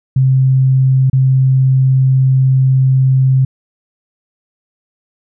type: tone with dropouts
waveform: sine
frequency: 131.8 Hz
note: C3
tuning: 13 cents sharp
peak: -7 dBFS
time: 0.16-3.45 s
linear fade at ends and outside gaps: 5 ms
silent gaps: 1.099-1.13 s
effects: none